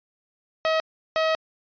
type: tone bursts at uneven times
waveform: sawtooth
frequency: 638 Hz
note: D#5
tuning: 43 cents sharp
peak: -16 dBFS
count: 2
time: 0.65-0.8 / 1.16-1.35 s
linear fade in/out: 0 ms
effects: resampled to 11025 Hz